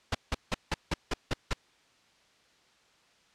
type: noise bursts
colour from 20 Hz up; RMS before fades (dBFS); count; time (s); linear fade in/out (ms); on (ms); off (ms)
pink; -28; 8; 0.12-1.534; 5; 28; 170
effects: white hiss -64 dBFS RMS until 3.34 s + low-pass 5000 Hz 12 dB/octave